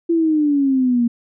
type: exponential sweep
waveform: sine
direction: down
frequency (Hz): 340 to 233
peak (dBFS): -13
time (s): 0.09-1.08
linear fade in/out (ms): 10
effects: none